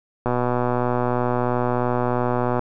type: click train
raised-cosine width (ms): 1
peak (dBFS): -8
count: 288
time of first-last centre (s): 0.26-2.593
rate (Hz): 123
effects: none